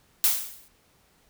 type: noise with exponential decay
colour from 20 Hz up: blue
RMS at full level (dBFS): -18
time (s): 0.24-0.68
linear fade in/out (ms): 0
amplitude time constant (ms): 95
effects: pink hiss -63 dBFS RMS until 1.29 s